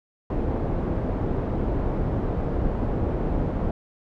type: low-pass noise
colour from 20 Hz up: pink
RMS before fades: -25 dBFS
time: 0.3-3.71 s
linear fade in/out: 2 ms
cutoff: 580 Hz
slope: 12 dB/octave
effects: none

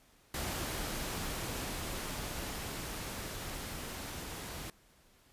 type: noise with level ramp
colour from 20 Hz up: pink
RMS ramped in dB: -37 to -43 dBFS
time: 0.34-4.7 s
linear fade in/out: 2 ms
effects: pink hiss -65 dBFS RMS until 5.32 s + resampled to 32000 Hz

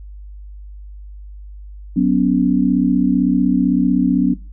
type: chord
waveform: sine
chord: F# suspended fourth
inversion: none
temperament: equal with one note detuned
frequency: 185 / 246.9 / 282.7 Hz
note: F#3 / B3 / C#4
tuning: 0 / 0 / +34 cents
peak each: -16 dBFS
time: 1.96-4.34 s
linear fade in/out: 10 ms
effects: noise-tail reverb RT60 0.3 s tail -18 dB re dry + added 50 Hz sine -32 dBFS peak until 4.52 s

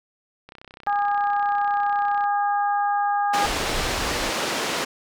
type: click train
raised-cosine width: 0.3 ms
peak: -26 dBFS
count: 57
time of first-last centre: 0.49-2.24 s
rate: 32 Hz
type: harmonic tone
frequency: 408.1 Hz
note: G#4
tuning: 30 cents flat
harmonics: 2 / 3 / 4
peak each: -20 / -28 / -31 dBFS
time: 0.87-3.46 s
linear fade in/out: 0 ms
type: band-pass noise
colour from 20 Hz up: pink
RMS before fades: -26 dBFS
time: 3.33-4.85 s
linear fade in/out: 10 ms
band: 330 to 6500 Hz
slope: 12 dB/octave
type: noise with tremolo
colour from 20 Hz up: brown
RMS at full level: -30 dBFS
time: 3.44-4.3 s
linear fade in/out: 10 ms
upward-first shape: triangle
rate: 3.7 Hz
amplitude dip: 40%
effects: none

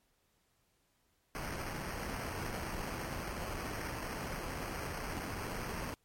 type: noise with sample-and-hold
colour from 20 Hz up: pink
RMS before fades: -40 dBFS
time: 1.35-5.94 s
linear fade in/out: 0 ms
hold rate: 3675 Hz
effects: pink hiss -75 dBFS RMS until 6.04 s + MP3 64 kbps

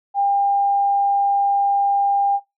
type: tone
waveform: sine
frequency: 800 Hz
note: G5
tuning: 35 cents sharp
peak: -15 dBFS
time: 0.14-2.4 s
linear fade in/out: 50 ms
effects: noise-tail reverb RT60 0.2 s tail -20 dB re dry

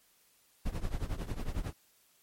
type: noise with tremolo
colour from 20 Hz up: brown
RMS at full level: -31 dBFS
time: 0.65-1.73 s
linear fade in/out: 10 ms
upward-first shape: triangle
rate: 11 Hz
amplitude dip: 90%
effects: white hiss -67 dBFS RMS until 2.22 s + MP3 64 kbps

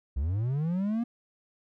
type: linear sweep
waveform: triangle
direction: up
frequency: 60.4 to 240.2 Hz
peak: -24 dBFS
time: 0.16-1.04 s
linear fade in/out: 10 ms
effects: none

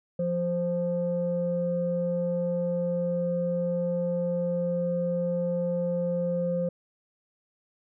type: tone pair together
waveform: sine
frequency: 174.61 / 523.2 Hz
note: F3 / C5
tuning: 0 / 0 cents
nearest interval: octave + perfect fifth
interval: 1900 cents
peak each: -28 / -26 dBFS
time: 0.19-6.69 s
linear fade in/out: 5 ms
effects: tanh soft clip ceiling -18 dBFS

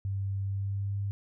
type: tone with pitch glide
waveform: sine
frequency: 98 to 100 Hz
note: G2 to G2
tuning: 0 to +35 cents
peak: -29 dBFS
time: 0.05-1.11 s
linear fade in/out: 0 ms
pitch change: +35 cents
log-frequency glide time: 0.45-0.97 s
effects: none

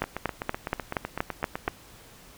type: two click trains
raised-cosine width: 0.5 ms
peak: -10 / -15 dBFS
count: 8 / 14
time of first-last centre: 0.02-1.679 / 0.04-1.681 s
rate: 4.22 / 7.92 Hz
effects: pink hiss -51 dBFS RMS until 2.37 s

